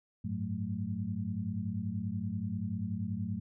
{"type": "tone cluster", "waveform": "sine", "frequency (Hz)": [97, 107.4, 184.5, 218.9], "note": ["G2", "A2", "F#3", "A3"], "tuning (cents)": [-18, -41, -5, -9], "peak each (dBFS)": [-39, -38, -38, -38], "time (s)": [0.24, 3.4], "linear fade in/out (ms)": 10, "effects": []}